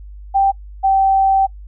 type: tone pair in turn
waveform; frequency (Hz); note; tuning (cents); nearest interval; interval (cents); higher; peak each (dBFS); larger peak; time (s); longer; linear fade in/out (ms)
sine; 784 / 775.4; G5 / G5; 0 / -19; unison; 19; first; -10; neither; 0.34-0.52 / 0.83-1.47; second; 20
effects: noise-tail reverb RT60 0.1 s tail -24 dB re dry + added 50 Hz sine -32 dBFS peak until 1.67 s